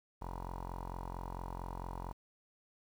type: tone with low-pass filter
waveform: sawtooth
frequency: 44.43 Hz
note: F1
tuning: 31 cents sharp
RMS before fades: -43 dBFS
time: 0.21-2.13 s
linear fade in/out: 10 ms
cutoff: 950 Hz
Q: 7.7
effects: 10-bit